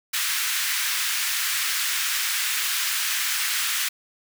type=high-pass noise; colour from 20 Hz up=pink; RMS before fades=-25 dBFS; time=0.13-3.89 s; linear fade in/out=10 ms; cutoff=1500 Hz; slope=24 dB/octave; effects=none